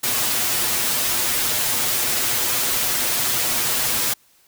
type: noise with comb filter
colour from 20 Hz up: white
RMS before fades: -21 dBFS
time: 0.03-4.14 s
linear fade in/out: 10 ms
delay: 8.2 ms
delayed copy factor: +0.85
effects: white hiss -57 dBFS RMS until 4.47 s